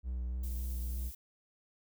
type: tone with vibrato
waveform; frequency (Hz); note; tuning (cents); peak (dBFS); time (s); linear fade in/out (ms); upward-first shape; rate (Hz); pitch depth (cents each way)
triangle; 61.74; B1; 0; -32; 0.03-1.12; 50; sine; 3.4; 25
type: noise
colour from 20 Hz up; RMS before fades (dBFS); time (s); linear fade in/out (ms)
violet; -49; 0.43-1.15; 5
effects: none